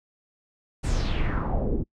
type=noise with low-pass filter sweep; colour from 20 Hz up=brown; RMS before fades=-25 dBFS; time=0.83-1.84 s; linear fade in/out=20 ms; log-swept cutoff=9200 to 280 Hz; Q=3.3; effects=noise-tail reverb RT60 0.1 s tail -26 dB re dry